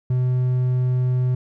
triangle tone, 126.4 Hz, B2, 41 cents sharp, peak -15 dBFS, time 0.1-1.35 s, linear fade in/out 5 ms, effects none

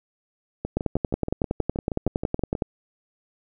two click trains, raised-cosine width 2 ms, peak -9 / -14 dBFS, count 21 / 13, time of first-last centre 0.77-2.622 / 0.65-2.552 s, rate 10.8 / 6.31 Hz, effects none

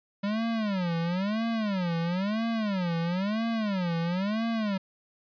square tone with vibrato, 195.6 Hz, G3, 4 cents flat, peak -27 dBFS, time 0.23-4.78 s, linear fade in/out 10 ms, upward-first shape sine, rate 1 Hz, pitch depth 280 cents each way, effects resampled to 11025 Hz

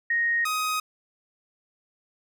sine / sawtooth tone pair in turn, 1867 / 1255.5 Hz, A#6 / D#6, +2 / +15 cents, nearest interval perfect fifth, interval 687 cents, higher first, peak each -21 dBFS, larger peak neither, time 0.1-0.45 / 0.45-0.8 s, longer neither, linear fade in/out 5 ms, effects none

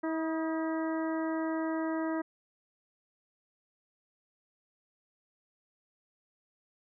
harmonic tone with a mistuned harmonic, 321.5 Hz, E4, 43 cents flat, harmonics 1 / 2 / 3 / 4 / 5 / 6, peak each -31 / -37 / -41 / -43 / -45 / -47 dBFS, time 0.03-2.22 s, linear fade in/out 10 ms, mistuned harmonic 4, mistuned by -39 cents, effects none

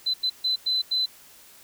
sine tone bursts at uneven times, 4033 Hz, B7, 36 cents sharp, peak -21 dBFS, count 5, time 0.06-0.14 / 0.23-0.3 / 0.44-0.56 / 0.66-0.82 / 0.91-1.06 s, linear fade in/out 10 ms, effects white hiss -51 dBFS RMS until 1.63 s

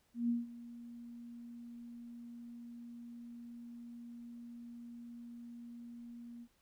sine tone with ADSR envelope, 236.8 Hz, A#3, 27 cents sharp, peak -29 dBFS, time 0.14-6.48 s, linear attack 150 ms, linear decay 170 ms, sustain -18 dB, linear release 60 ms, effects pink hiss -74 dBFS RMS until 6.61 s

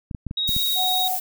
clicks, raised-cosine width 5 ms, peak -17 dBFS, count 6, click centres 0.112 / 0.148 / 0.267 / 0.311 / 0.492 / 0.565 s
sine tone with vibrato, 3783 Hz, A#7, 25 cents sharp, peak -21 dBFS, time 0.37-1.08 s, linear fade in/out 5 ms, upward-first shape sine, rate 18 Hz, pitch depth 9 cents each way
violet noise, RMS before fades -27 dBFS, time 0.47-1.2 s, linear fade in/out 10 ms
sine tone, 740 Hz, F#5, in tune, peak -24 dBFS, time 0.75-1.19 s, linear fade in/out 50 ms
effects none

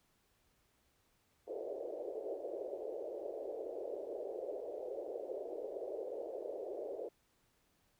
white band-pass noise, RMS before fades -43 dBFS, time 1.47-7.09 s, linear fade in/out 10 ms, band 370 to 600 Hz, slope 48 dB/octave, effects pink hiss -75 dBFS RMS until 7.99 s

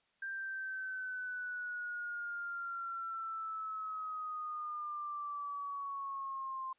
sine linear sweep, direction down, 1585 to 1046.5 Hz, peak -38 dBFS, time 0.22-6.73 s, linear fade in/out 5 ms, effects white hiss -75 dBFS RMS until 6.78 s + resampled to 8000 Hz

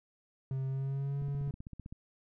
triangle tone with pitch glide, 133.2 to 141.12 Hz, C3 to C#3, +31 to +31 cents, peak -30 dBFS, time 0.51-1.51 s, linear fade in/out 2 ms, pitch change +100 cents, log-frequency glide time 0.67-1.21 s
click train, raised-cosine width 5 ms, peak -32 dBFS, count 12, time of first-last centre 1.22-1.925 s, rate 15.6 Hz
effects none

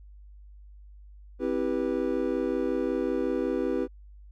triangle chord, C major seventh, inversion none, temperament just, 261.6 / 327 / 392.4 / 490.5 Hz, C4 / E4 / G4 / B4, 0 / -14 / +2 / -12 cents, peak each -29 dBFS, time 1.39-3.88 s, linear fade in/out 50 ms, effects added 50 Hz sine -46 dBFS peak until 4.31 s

